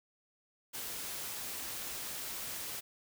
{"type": "noise", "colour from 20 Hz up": "white", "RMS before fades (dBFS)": -41, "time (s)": [0.73, 2.81], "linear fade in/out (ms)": 20, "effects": []}